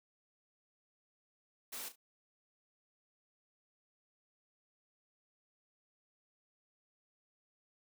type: noise with echo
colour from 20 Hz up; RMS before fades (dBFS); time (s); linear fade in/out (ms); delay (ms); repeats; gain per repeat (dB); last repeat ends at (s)
white; -44; 1.72-1.89; 10; 35; 2; -11; 1.96
effects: high-pass 150 Hz 12 dB/octave